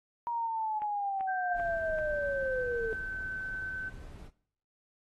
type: linear sweep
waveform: sine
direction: down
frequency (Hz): 951 to 440.8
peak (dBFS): -30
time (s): 0.27-2.93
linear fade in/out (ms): 0
type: click train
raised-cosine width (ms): 0.5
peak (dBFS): -32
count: 4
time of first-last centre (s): 0.82-1.987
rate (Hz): 2.57
type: tone with pitch glide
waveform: sine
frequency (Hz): 1568 to 1530.4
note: G6 to G6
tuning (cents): 0 to -42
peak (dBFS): -35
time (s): 1.27-3.9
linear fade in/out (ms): 20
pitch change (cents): -42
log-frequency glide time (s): 1.68-3.24
type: noise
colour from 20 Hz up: brown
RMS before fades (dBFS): -46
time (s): 1.53-4.31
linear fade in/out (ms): 50
effects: noise-tail reverb RT60 0.6 s tail -19 dB re dry + AAC 32 kbps